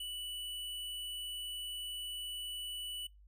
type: tone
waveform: square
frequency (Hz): 2963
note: F#7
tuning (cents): +2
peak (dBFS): -40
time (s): 0-3.07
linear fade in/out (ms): 5
effects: noise-tail reverb RT60 0.2 s tail -24 dB re dry + added 50 Hz sine -57 dBFS peak until 3.27 s